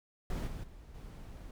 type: noise with level steps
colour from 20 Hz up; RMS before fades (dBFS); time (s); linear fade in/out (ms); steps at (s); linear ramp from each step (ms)
brown; -35 / -41 / -52 / -47; 0.3-1.51; 2; 0.47 / 0.63 / 0.94; 10
effects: none